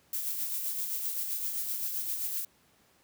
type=noise with tremolo; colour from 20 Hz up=violet; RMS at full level=-32 dBFS; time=0.13-2.45 s; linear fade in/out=2 ms; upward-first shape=sine; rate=7.7 Hz; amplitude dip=40%; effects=pink hiss -65 dBFS RMS until 3.03 s + high-pass 80 Hz 12 dB/octave